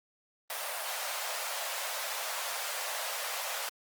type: high-pass noise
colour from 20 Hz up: pink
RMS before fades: -36 dBFS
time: 0.5-3.69 s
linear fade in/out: 2 ms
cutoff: 550 Hz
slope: 48 dB/octave
effects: Opus 32 kbps